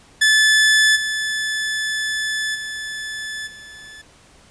sawtooth tone with level steps, 1737 Hz, A6, 23 cents flat, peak -8 / -17 / -23 / -34 dBFS, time 0.21-4.02 s, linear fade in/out 10 ms, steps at 0.95 / 2.54 / 3.46 s, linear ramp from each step 20 ms, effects pink hiss -50 dBFS RMS until 4.5 s + resampled to 22050 Hz

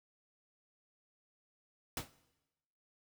pink noise with exponential decay, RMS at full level -33 dBFS, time 1.97-2.1 s, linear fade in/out 2 ms, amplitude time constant 28 ms, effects noise-tail reverb RT60 1.0 s tail -19 dB re dry

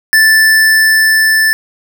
square tone with level ramp, 1760 Hz, A6, in tune, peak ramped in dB -5 to -8 dBFS, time 0.13-1.53 s, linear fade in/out 0 ms, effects none

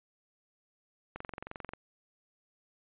click train, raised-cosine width 0.5 ms, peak -25 dBFS, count 14, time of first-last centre 1.16-1.735 s, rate 22.6 Hz, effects resampled to 8000 Hz

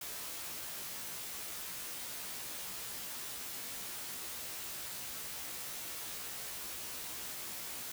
white noise with comb filter, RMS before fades -43 dBFS, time 0.01-7.92 s, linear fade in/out 5 ms, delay 16 ms, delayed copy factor +0.85, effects none

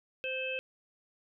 harmonic tone, 520 Hz, C5, 11 cents flat, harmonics 1 / 3 / 5 / 6, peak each -37 / -45 / -35 / -44 dBFS, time 0.24-0.59 s, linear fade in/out 0 ms, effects none

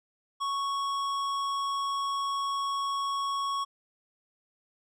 sine tone with hard clipping, 1108.7 Hz, C#6, in tune, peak -30 dBFS, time 0.4-3.65 s, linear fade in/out 20 ms, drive 12 dB, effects none

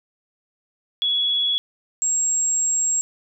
sine tone pair in turn, 3371 / 7568 Hz, G#7 / A#8, +25 / +25 cents, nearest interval octave + major second, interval 1400 cents, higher second, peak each -18 dBFS, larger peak neither, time 1.02-1.58 / 2.02-3.01 s, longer second, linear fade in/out 0 ms, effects none

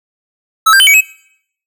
square tone with pitch steps, 1302 / 1582 / 3052 / 2267 / 2560 Hz, E6 / G6 / G7 / C#7 / D#7, -22 / +15 / -47 / +38 / +49 cents, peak -5 dBFS, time 0.66-1.01 s, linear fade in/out 10 ms, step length 70 ms, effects noise-tail reverb RT60 0.7 s tail -23 dB re dry

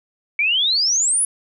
sine exponential sweep, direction up, 2259 to 10548 Hz, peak -15 dBFS, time 0.39-1.25 s, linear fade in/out 2 ms, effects none

